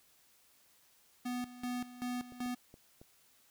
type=tone with tremolo; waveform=square; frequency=246.9 Hz; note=B3; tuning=in tune; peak=-36 dBFS; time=1.25-2.55 s; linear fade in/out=10 ms; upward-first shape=square; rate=2.6 Hz; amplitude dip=80%
type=clicks; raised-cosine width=2 ms; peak=-40 dBFS; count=4; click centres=2.322 / 2.461 / 2.741 / 3.015 s
effects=white hiss -67 dBFS RMS until 3.5 s